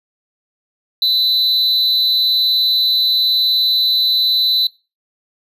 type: tone with amplitude modulation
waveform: triangle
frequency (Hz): 4000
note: B7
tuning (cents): +21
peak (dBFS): -7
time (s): 1.02-4.67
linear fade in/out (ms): 2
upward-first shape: sine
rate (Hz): 259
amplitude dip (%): 70
effects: noise-tail reverb RT60 0.3 s tail -23 dB re dry + resampled to 32000 Hz